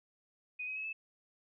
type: tone with pitch steps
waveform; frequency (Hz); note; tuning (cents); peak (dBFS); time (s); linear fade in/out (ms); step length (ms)
sine; 2489 / 2531 / 2574 / 2617; D#7 / D#7 / E7 / E7; 0 / +29 / -42 / -13; -37; 0.59-0.93; 10; 85
effects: none